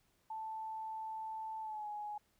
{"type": "tone with pitch glide", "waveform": "sine", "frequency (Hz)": [880, 836.4], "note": ["A5", "G#5"], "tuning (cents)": [0, 12], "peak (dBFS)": -40, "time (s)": [0.3, 2.18], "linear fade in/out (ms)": 5, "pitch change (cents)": -88, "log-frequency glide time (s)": [1.61, 1.88], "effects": ["pink hiss -75 dBFS RMS until 2.39 s"]}